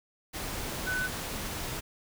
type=tone in noise; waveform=sine; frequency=1500 Hz; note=F#6; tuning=23 cents sharp; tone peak=-29 dBFS; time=0.86-1.08 s; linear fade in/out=20 ms; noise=pink; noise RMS=-36 dBFS; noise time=0.33-1.81 s; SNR=+4 dB; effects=none